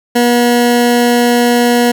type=tone; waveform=20% pulse; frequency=240.7 Hz; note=B3; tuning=44 cents flat; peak=-3 dBFS; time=0.15-1.92 s; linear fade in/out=10 ms; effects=none